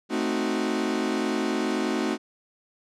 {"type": "chord", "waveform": "40% pulse", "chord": "A diminished seventh", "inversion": "none", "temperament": "equal", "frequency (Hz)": [220, 261.6, 311.1, 370], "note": ["A3", "C4", "Eb4", "Gb4"], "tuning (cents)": [0, 0, 0, 0], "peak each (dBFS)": -29, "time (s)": [0.09, 2.18], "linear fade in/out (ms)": 50, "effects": ["low-pass 7000 Hz 12 dB/octave"]}